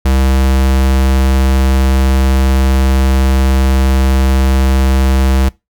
square tone, 66.1 Hz, C2, 18 cents sharp, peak -9 dBFS, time 0.05-5.49 s, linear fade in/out 5 ms, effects noise-tail reverb RT60 0.2 s tail -21 dB re dry

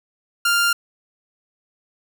sawtooth tone, 1396.9 Hz, F6, in tune, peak -12 dBFS, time 0.45-0.73 s, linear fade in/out 5 ms, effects none

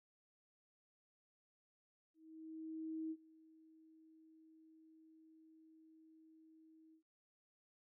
sine tone with ADSR envelope, 318.8 Hz, D#4, 42 cents sharp, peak -40 dBFS, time 2.14-7.03 s, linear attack 970 ms, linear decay 53 ms, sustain -23 dB, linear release 94 ms, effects none

